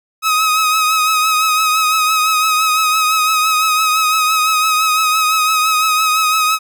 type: tone with vibrato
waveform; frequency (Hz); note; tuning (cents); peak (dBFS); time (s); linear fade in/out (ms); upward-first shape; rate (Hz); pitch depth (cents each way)
sawtooth; 1268; D#6; +32; -8; 0.22-6.59; 50; triangle; 5.9; 43
effects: none